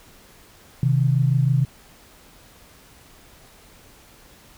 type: tone pair together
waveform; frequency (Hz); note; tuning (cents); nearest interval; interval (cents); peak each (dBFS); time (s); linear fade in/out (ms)
sine; 130.1 / 156.47; C3 / D#3; -9 / +10; minor third; 319; -17 / -21; 0.83-1.65; 2
effects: pink hiss -50 dBFS RMS until 4.57 s